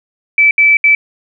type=tone bursts at uneven times; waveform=sine; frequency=2313 Hz; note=D7; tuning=27 cents flat; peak=-5 dBFS; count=3; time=0.38-0.51 / 0.58-0.77 / 0.84-0.95 s; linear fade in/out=2 ms; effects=none